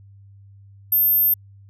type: tone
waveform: sine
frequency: 13290 Hz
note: G#9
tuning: in tune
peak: -13 dBFS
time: 0.92-1.34 s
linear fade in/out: 5 ms
effects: tanh soft clip ceiling -11 dBFS + added 99 Hz sine -44 dBFS peak until 1.69 s